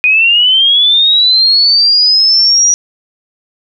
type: linear sweep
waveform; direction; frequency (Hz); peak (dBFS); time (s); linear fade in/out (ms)
sine; up; 2463 to 5810; -5; 0.04-2.74; 0
effects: none